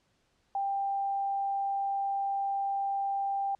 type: tone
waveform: sine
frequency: 791 Hz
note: G5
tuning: 15 cents sharp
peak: -28 dBFS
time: 0.55-3.55 s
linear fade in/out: 2 ms
effects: pink hiss -72 dBFS RMS until 3.59 s + low-pass 7000 Hz 12 dB/octave